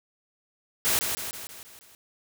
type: noise with echo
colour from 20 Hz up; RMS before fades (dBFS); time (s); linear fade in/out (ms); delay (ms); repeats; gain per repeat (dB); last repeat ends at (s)
white; -24; 0.85-0.99; 0; 160; 6; -5; 1.95
effects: none